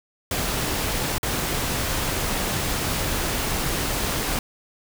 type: noise with dropouts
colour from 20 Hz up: pink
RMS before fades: -25 dBFS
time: 0.31-4.39 s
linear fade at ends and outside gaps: 2 ms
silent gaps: 1.182-1.23 s
effects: none